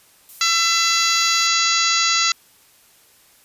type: noise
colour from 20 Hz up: violet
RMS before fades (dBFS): -38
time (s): 0.29-1.47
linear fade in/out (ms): 0
type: harmonic tone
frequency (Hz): 671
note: E5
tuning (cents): +31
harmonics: 2 / 3 / 4 / 5 / 6 / 7 / 8 / 9 / 10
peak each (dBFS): -22 / -24 / -25 / -27 / -22 / -23 / -29 / -27 / -24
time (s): 0.41-2.32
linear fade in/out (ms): 2
effects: white hiss -53 dBFS RMS until 3.44 s + resampled to 32000 Hz